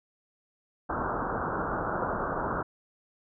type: low-pass noise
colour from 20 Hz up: white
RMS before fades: -31 dBFS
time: 0.89-2.63 s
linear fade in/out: 10 ms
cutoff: 1500 Hz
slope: 96 dB/octave
effects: none